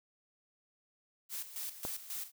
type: noise with tremolo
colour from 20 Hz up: blue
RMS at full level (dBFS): -40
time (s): 1.29-2.32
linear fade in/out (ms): 50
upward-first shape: square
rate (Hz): 3.7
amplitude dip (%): 70
type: click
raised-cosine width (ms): 1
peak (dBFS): -25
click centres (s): 1.851
effects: none